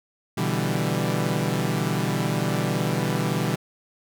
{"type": "chord", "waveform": "sawtooth", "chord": "E minor seventh", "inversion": "second", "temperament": "equal", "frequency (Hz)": [123.47, 146.83, 164.81, 196], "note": ["B2", "D3", "E3", "G3"], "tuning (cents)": [0, 0, 0, 0], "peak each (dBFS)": -24, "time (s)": [0.37, 3.56], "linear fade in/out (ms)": 10, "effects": []}